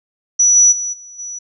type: tone with level steps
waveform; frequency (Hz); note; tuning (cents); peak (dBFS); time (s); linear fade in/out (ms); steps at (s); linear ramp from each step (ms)
sine; 5900; F#8; -6; -8 / -6 / -19 / -34 / -25; 0.39-1.39; 10; 0.55 / 0.71 / 0.92 / 1.18; 20
effects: none